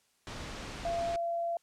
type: low-pass noise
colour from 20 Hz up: pink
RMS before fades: -42 dBFS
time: 0.27-1.16 s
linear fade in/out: 0 ms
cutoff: 6100 Hz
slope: 12 dB/octave
type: tone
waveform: sine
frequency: 681 Hz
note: F5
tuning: 44 cents flat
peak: -30 dBFS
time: 0.85-1.57 s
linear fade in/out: 2 ms
effects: white hiss -71 dBFS RMS until 1.62 s + low-pass 10000 Hz 12 dB/octave